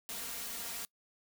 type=noise with comb filter; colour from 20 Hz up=white; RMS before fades=-41 dBFS; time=0.09-0.85 s; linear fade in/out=0 ms; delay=4.3 ms; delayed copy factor=+0.85; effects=noise-tail reverb RT60 0.1 s tail -24 dB re dry